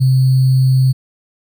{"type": "tone with sample-and-hold", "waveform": "sine", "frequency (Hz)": 130.81, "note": "C3", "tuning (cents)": 0, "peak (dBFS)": -8, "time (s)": [0, 0.93], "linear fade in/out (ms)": 20, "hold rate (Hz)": 4410, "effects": []}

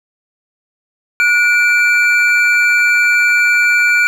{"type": "tone pair together", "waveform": "triangle", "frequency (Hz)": [1452.9, 2341], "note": ["F#6", "D7"], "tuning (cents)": [-32, -6], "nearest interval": "minor sixth", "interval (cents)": 826, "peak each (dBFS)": -10, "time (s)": [1.2, 4.07], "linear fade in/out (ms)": 0, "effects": []}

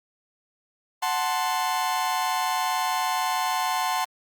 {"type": "chord", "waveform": "40% pulse", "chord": "F# diminished", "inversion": "none", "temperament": "equal", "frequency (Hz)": [740, 880, 1046.5], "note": ["F#5", "A5", "C6"], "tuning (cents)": [0, 0, 0], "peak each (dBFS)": -27, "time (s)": [1.02, 4.05], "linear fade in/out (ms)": 10, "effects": ["Opus 48 kbps"]}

